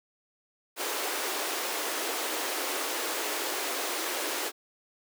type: high-pass noise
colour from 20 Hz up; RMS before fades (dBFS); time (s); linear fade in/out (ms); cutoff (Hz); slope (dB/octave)
pink; -32; 0.76-4.52; 50; 310; 48
effects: none